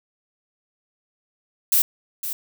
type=noise with echo; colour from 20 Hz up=violet; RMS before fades=-17 dBFS; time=1.72-1.82 s; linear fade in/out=2 ms; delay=510 ms; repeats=1; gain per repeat=-11 dB; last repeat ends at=2.33 s; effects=none